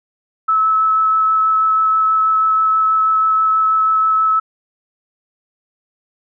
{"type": "tone with vibrato", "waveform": "sine", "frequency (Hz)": 1300, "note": "E6", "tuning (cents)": -24, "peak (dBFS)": -11, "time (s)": [0.48, 4.4], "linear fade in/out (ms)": 10, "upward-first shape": "sine", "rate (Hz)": 6.2, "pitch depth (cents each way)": 9, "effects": []}